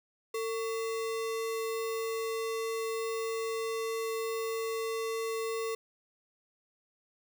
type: tone with sample-and-hold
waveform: sine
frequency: 450.4 Hz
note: A4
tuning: 40 cents sharp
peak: -31 dBFS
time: 0.34-5.75 s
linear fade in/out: 5 ms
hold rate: 1575 Hz
effects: none